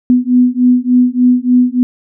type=beating tone pair; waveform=sine; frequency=246.9 / 250.3 Hz; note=B3 / B3; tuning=0 / +23 cents; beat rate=3.4 Hz; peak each=-10 dBFS; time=0.1-1.83 s; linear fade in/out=0 ms; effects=none